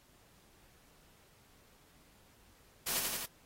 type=noise with echo; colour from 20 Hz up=white; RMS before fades=-35 dBFS; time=2.86-3 s; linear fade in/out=10 ms; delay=87 ms; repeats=3; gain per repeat=-2 dB; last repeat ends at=3.261 s; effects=pink hiss -65 dBFS RMS until 3.45 s + AAC 48 kbps